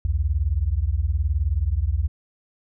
sine beating tone pair, 63.9 / 82.9 Hz, C2 / E2, -40 / +10 cents, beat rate 19 Hz, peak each -22 dBFS, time 0.05-2.08 s, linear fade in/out 0 ms, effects none

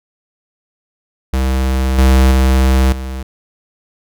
square tone with level steps, 65.41 Hz, C2, in tune, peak -13 / -7 / -9 / -22 dBFS, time 1.33-3.23 s, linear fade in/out 5 ms, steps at 1.98 / 2.31 / 2.92 s, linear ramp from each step 5 ms, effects none

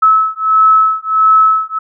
sine beating tone pair, 1297 / 1298.5 Hz, E6 / E6, -28 / -26 cents, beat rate 1.5 Hz, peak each -10 dBFS, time 0.02-1.79 s, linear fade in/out 10 ms, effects none

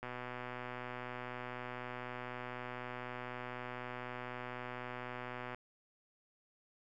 click train, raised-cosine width 0.5 ms, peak -28 dBFS, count 685, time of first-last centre 0.03-5.546 s, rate 124 Hz, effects none

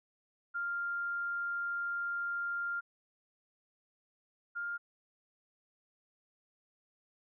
sine tone pair in turn, 1396.9 / 1405 Hz, F6 / F6, 0 / +10 cents, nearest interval unison, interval 10 cents, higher second, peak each -33 / -35 dBFS, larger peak first, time 0.54-2.81 / 4.55-4.78 s, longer first, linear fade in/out 20 ms, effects none

